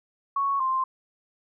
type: tone pair in turn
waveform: sine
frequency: 1108.7 / 1048.5 Hz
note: C#6 / C6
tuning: 0 / +3 cents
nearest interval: minor second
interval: 97 cents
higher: first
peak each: -22 dBFS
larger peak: neither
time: 0.36-0.6 / 0.6-0.84 s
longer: neither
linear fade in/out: 5 ms
effects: none